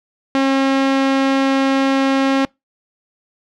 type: tone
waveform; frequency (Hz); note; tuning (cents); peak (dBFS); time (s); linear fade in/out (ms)
sawtooth; 270.2; C#4; -44; -9; 0.35-2.45; 0
effects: noise-tail reverb RT60 0.2 s tail -26 dB re dry + low-pass 4000 Hz 12 dB/octave